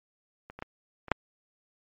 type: clicks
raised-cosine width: 0.5 ms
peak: -28 / -27 / -20 / -27 / -7 dBFS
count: 5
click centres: 0.5 / 0.59 / 0.624 / 1.083 / 1.117 s
effects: MP3 48 kbps